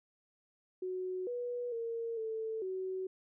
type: tone with pitch steps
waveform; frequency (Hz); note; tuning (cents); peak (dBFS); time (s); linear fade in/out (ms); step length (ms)
sine; 369.5 / 486.6 / 460.8 / 443.1 / 375.6; F#4 / B4 / A#4 / A4 / F#4; -2 / -26 / -20 / +12 / +26; -35; 0.82-3.07; 5; 450
effects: none